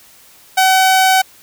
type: tone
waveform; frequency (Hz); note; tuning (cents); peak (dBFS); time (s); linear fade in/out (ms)
sawtooth; 757; F#5; +39; -5; 0.57-1.22; 10
effects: white hiss -45 dBFS RMS until 1.42 s